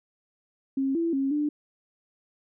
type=tone with pitch steps; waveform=sine; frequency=270 / 334.3 / 271.7 / 296.4 Hz; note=C#4 / E4 / C#4 / D4; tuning=-45 / +24 / -35 / +16 cents; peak=-23 dBFS; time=0.77-1.49 s; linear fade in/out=5 ms; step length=180 ms; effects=none